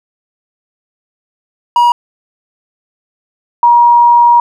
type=tone pair in turn; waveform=triangle / sine; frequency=958 / 951.9 Hz; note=A#5 / A#5; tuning=+47 / +36 cents; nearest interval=unison; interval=11 cents; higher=first; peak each=-3 dBFS; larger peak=neither; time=1.76-1.92 / 3.63-4.4 s; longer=second; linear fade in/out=2 ms; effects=none